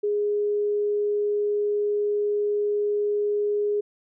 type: tone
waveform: sine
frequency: 414 Hz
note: G#4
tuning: 5 cents flat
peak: -21 dBFS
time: 0.03-3.81 s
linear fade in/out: 10 ms
effects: none